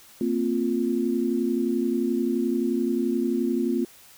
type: chord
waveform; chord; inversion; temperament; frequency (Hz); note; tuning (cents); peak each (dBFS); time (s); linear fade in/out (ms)
sine; Bb suspended second; none; equal with one note detuned; 230.1 / 261.6 / 349.2; Bb3 / C4 / F4; -22 / 0 / 0; -26; 0.21-3.85; 2
effects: white hiss -51 dBFS RMS until 4.17 s